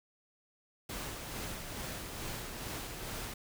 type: noise with tremolo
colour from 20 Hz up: pink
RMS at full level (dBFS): -40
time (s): 0.89-3.34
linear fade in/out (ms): 5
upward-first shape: sine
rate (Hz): 2.3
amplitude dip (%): 35
effects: none